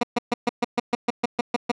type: tone bursts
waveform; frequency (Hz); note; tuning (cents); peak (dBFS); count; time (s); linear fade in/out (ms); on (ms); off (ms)
15% pulse; 240; B3; -49; -12; 12; 0.01-1.716; 5; 23; 130
effects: low-pass 5000 Hz 12 dB/octave